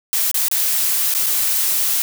blue noise with dropouts, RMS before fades -18 dBFS, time 0.13-2.02 s, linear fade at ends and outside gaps 0 ms, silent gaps 0.314-0.343 / 0.484-0.514 / 1.14-1.149 / 1.262-1.266 s, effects none

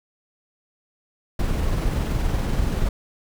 brown noise with amplitude modulation, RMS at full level -21 dBFS, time 1.39-2.89 s, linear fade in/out 5 ms, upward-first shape sine, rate 21.1 Hz, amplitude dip 25%, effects none

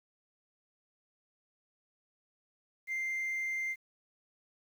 sine tone with frequency modulation, 2093 Hz, C7, in tune, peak -30 dBFS, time 2.87-3.76 s, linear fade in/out 50 ms, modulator 29.6 Hz, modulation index 0.22, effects tanh soft clip ceiling -31 dBFS + 10-bit

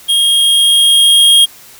square tone with level ramp, 3251 Hz, G#7, 38 cents flat, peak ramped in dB -9 to -4 dBFS, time 0.08-1.46 s, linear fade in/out 20 ms, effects white hiss -38 dBFS RMS until 1.79 s

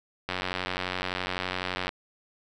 click train, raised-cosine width 0.3 ms, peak -13 dBFS, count 148, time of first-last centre 0.29-1.891 s, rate 91.8 Hz, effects none

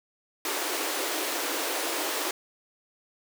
pink high-pass noise, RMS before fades -30 dBFS, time 0.45-2.31 s, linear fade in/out 2 ms, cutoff 280 Hz, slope 96 dB/octave, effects none

